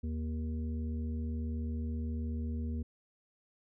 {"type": "harmonic tone", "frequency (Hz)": 78.6, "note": "D#2", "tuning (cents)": 18, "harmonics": [1, 3, 5, 6], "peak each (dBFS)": [-34, -39, -53, -54], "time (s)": [0.03, 2.83], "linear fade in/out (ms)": 10, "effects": []}